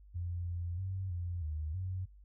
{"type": "tone with pitch steps", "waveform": "sine", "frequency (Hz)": [87.4, 86.9, 94.8, 87.5, 77, 92.9], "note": ["F2", "F2", "F#2", "F2", "D#2", "F#2"], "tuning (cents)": [2, -8, 43, 4, -17, 7], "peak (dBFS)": -35, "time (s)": [0.14, 2.06], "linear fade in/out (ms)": 20, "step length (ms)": 320, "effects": ["noise-tail reverb RT60 0.2 s tail -21 dB re dry", "added 50 Hz sine -54 dBFS peak until 2.24 s"]}